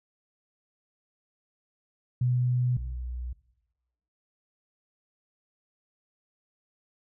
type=tone pair in turn; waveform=sine; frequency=124.4 / 61.4 Hz; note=B2 / B1; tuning=+13 / -9 cents; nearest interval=octave; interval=1222 cents; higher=first; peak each=-22 / -32 dBFS; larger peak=first; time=2.21-2.77 / 2.77-3.33 s; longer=neither; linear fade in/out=5 ms; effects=noise-tail reverb RT60 1.0 s tail -19 dB re dry